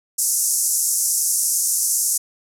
white band-pass noise, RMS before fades -20 dBFS, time 0.18-2.18 s, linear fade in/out 10 ms, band 5700 to 12000 Hz, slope 48 dB/octave, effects none

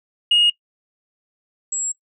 sine tone pair in turn, 2866 / 7651 Hz, F7 / A#8, +44 / +44 cents, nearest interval octave + perfect fourth, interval 1700 cents, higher second, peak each -10 / -20 dBFS, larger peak first, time 0.31-0.5 / 1.72-1.92 s, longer second, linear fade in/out 5 ms, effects noise-tail reverb RT60 0.1 s tail -21 dB re dry + tanh soft clip ceiling -9 dBFS

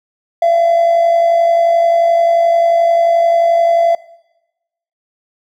triangle tone with amplitude modulation, 677 Hz, E5, 46 cents sharp, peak -3 dBFS, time 0.42-3.95 s, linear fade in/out 5 ms, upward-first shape sine, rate 51.4 Hz, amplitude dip 55%, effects noise-tail reverb RT60 1.0 s tail -22 dB re dry + tanh soft clip ceiling -3 dBFS

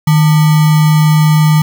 sine tone with sample-and-hold, 154.3 Hz, D#3, 14 cents flat, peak -5 dBFS, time 0.07-1.62 s, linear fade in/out 5 ms, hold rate 1050 Hz, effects none

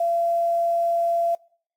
sine tone with quantisation, 681 Hz, F5, 44 cents flat, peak -19 dBFS, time 0-1.35 s, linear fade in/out 5 ms, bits 8, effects noise-tail reverb RT60 0.6 s tail -26 dB re dry + AAC 64 kbps

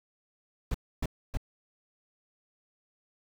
brown noise bursts, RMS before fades -29 dBFS, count 3, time 0.71-1.372 s, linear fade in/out 2 ms, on 34 ms, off 280 ms, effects none

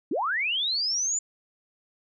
sine linear sweep, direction up, 233.1 to 7120 Hz, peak -24 dBFS, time 0.11-1.19 s, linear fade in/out 5 ms, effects none

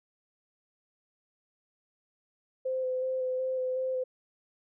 sine tone with vibrato, 515 Hz, C5, 28 cents flat, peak -28 dBFS, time 2.65-4.04 s, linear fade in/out 10 ms, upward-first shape square, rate 2.7 Hz, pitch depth 13 cents each way, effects none

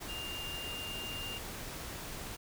sine tone in noise, 2804 Hz, F7, 6 cents sharp, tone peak -40 dBFS, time 0.08-1.39 s, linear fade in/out 20 ms, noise pink, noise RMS -43 dBFS, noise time 0-2.37 s, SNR 0 dB, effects none

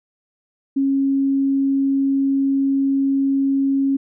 sine tone, 273.3 Hz, C#4, 24 cents flat, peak -15 dBFS, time 0.76-3.97 s, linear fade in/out 10 ms, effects none

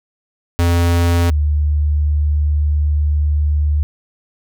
square / sine tone pair in turn, 85.9 / 74.35 Hz, F2 / D2, -28 / +22 cents, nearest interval major second, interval 250 cents, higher first, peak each -12 dBFS, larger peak neither, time 0.59-1.3 / 1.3-3.83 s, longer second, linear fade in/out 0 ms, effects none

